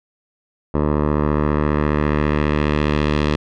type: tone with low-pass filter sweep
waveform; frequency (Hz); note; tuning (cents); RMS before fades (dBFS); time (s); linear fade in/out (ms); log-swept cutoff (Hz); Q
10% pulse; 74.7; D2; +30; -18; 0.74-3.36; 5; 930 to 3800; 1.2
effects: none